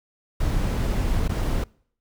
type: noise with dropouts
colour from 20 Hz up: brown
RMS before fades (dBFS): -23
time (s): 0.4-1.64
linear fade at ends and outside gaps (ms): 5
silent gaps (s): 1.28-1.292
effects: noise-tail reverb RT60 0.6 s tail -25 dB re dry